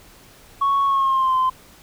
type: tone with pitch glide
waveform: sine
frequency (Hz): 1108.7 to 1034.5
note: C#6 to C6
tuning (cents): 0 to -20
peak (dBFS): -14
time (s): 0.61-1.5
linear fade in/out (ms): 10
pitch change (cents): -120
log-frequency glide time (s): 0.85-1.36
effects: tanh soft clip ceiling -13 dBFS + pink hiss -48 dBFS RMS until 1.82 s